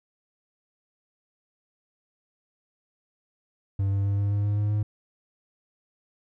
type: tone with pitch steps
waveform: triangle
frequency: 98.1 / 99.07 / 100.05 / 101.03 / 102.03 / 103.04 / 104.05 / 105.08 Hz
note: G2 / G2 / G2 / G#2 / G#2 / G#2 / G#2 / G#2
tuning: +2 / +19 / +36 / -47 / -30 / -13 / +4 / +21 cents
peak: -20 dBFS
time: 3.79-4.83 s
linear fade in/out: 5 ms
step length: 130 ms
effects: none